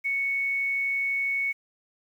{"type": "tone with quantisation", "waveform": "sine", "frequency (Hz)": 2217, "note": "C#7", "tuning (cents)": 0, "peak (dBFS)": -24, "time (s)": [0.04, 1.53], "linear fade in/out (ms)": 20, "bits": 9, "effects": []}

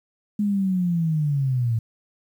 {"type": "linear sweep", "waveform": "sine", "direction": "down", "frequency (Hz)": [210, 110.6], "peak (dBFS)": -19, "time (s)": [0.39, 1.79], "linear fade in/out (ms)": 5, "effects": ["9-bit"]}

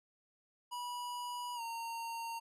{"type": "tone with pitch glide", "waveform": "square", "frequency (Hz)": [975, 920.3], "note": ["B5", "A#5"], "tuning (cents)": [-23, -22], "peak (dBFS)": -40, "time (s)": [0.71, 2.4], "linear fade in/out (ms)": 20, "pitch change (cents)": -99, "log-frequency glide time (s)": [1.55, 1.61], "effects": ["resampled to 32000 Hz"]}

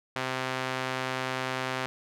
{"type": "tone with band-pass filter", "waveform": "sawtooth", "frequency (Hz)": 130, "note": "C3", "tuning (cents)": -11, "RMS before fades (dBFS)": -32, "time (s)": [0.16, 1.86], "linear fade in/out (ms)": 0, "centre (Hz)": 1800, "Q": 0.64, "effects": []}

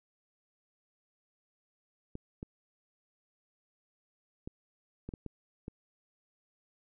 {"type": "clicks", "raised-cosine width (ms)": 3, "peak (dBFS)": -27, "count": 7, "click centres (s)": [2.154, 2.429, 4.475, 5.09, 5.138, 5.263, 5.681], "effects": []}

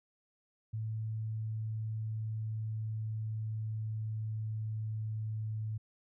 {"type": "tone with pitch glide", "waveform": "sine", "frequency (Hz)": [110, 108.86], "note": ["A2", "A2"], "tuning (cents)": [0, -18], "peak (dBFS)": -34, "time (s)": [0.73, 5.78], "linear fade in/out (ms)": 10, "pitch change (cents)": -18, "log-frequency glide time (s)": [0.91, 5.61], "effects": []}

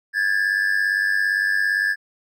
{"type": "tone pair together", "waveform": "triangle", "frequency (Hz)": [1641, 1738.6], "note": ["G#6", "A6"], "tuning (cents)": [-21, -21], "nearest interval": "minor second", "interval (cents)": 100, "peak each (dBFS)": -19, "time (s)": [0.13, 1.96], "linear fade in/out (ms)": 50, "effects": []}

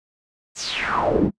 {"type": "noise with band-pass filter sweep", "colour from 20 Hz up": "brown", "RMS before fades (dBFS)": -21, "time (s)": [0.55, 1.31], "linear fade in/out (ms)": 50, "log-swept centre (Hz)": [7700, 210], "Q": 4.7, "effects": ["noise-tail reverb RT60 0.1 s tail -25 dB re dry", "resampled to 22050 Hz"]}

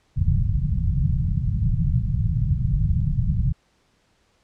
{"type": "low-pass noise", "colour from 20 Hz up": "white", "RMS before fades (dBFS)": -21, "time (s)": [0.16, 3.53], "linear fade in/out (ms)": 10, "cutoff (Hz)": 160, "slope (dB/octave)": 48, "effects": ["pink hiss -64 dBFS RMS until 4.43 s", "low-pass 7000 Hz 12 dB/octave"]}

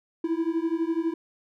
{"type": "beating tone pair", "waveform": "triangle", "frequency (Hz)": [323.6, 335.6], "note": ["E4", "E4"], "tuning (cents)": [-32, 31], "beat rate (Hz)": 12, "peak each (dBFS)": -25, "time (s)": [0.24, 1.14], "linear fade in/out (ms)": 5, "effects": []}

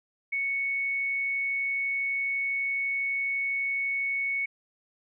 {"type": "tone", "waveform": "sine", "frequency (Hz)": 2217, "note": "C#7", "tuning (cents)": 0, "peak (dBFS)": -26, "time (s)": [0.32, 4.46], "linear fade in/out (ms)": 10, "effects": []}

